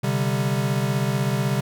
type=chord; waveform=square; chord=C suspended second; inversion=none; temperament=equal; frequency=130.81 / 146.83 / 196 Hz; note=C3 / D3 / G3; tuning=0 / 0 / 0 cents; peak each=-24 / -27 / -27 dBFS; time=0.03-1.61 s; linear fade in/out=10 ms; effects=none